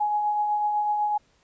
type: tone with tremolo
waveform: sine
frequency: 837 Hz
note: G#5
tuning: 13 cents sharp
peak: -20 dBFS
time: 0-1.18 s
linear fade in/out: 10 ms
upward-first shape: triangle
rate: 8 Hz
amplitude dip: 35%
effects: pink hiss -64 dBFS RMS until 1.43 s + resampled to 16000 Hz